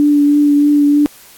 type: tone with vibrato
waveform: sine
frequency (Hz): 291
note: D4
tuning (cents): -16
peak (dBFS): -7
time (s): 0-1.06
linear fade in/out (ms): 0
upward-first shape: triangle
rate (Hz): 3.2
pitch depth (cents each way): 18
effects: white hiss -41 dBFS RMS until 1.37 s + AAC 64 kbps